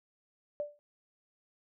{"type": "tone with exponential decay", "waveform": "sine", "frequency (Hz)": 587.3, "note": "D5", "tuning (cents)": 0, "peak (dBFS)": -29, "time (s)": [0.6, 0.79], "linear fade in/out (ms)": 0, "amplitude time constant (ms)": 41, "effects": []}